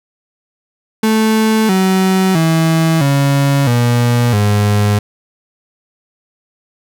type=tone with pitch steps; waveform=35% pulse; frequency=219.3 / 188.72 / 162.4 / 139.76 / 120.27 / 103.5 Hz; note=A3 / F#3 / E3 / C#3 / B2 / G#2; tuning=-6 / +34 / -26 / +15 / -45 / -5 cents; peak=-8 dBFS; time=1.03-4.99 s; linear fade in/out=5 ms; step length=660 ms; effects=none